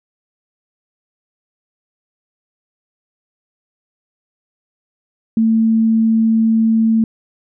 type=tone; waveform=sine; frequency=223.8 Hz; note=A3; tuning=30 cents sharp; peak=-10 dBFS; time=5.37-7.04 s; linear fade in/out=2 ms; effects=none